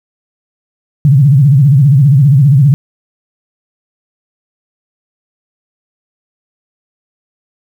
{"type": "tone with vibrato", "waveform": "sine", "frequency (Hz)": 138.59, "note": "C#3", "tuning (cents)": 0, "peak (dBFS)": -3, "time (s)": [1.05, 2.74], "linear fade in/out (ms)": 0, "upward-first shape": "sine", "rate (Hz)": 15, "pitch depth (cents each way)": 180, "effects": ["7-bit"]}